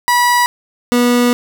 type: tone pair in turn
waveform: 30% pulse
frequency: 973 / 243.2 Hz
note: B5 / B3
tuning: -26 / -26 cents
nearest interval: 2 octaves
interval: 2400 cents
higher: first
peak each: -7 dBFS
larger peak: neither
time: 0.08-0.46 / 0.92-1.33 s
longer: second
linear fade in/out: 0 ms
effects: none